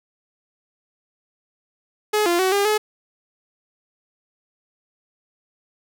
sawtooth tone with pitch steps, 423.2 / 346.2 / 375.9 / 402.5 / 425.9 Hz, G#4 / F4 / F#4 / G4 / G#4, +33 / -15 / +27 / +46 / +44 cents, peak -13 dBFS, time 2.13-2.78 s, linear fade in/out 10 ms, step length 130 ms, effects none

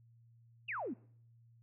sine exponential sweep, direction down, 2934 to 207.7 Hz, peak -37 dBFS, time 0.68-0.94 s, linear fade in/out 10 ms, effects noise-tail reverb RT60 0.6 s tail -23 dB re dry + added 116 Hz sine -61 dBFS peak until 1.62 s

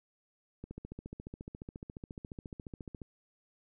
click train, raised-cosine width 3 ms, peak -30 dBFS, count 35, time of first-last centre 0.64-3.018 s, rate 14.3 Hz, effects none

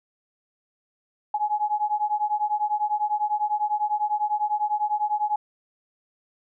sine beating tone pair, 836 / 846 Hz, G#5 / G#5, +11 / +32 cents, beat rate 10 Hz, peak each -25 dBFS, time 1.34-5.36 s, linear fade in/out 5 ms, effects none

